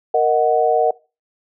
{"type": "chord", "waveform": "sine", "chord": "D# minor", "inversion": "second", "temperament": "equal", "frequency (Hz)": [466.2, 622.3, 740], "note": ["A#4", "D#5", "F#5"], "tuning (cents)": [0, 0, 0], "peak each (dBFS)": [-17, -18, -16], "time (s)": [0.14, 0.91], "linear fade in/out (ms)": 5, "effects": ["noise-tail reverb RT60 0.3 s tail -22 dB re dry"]}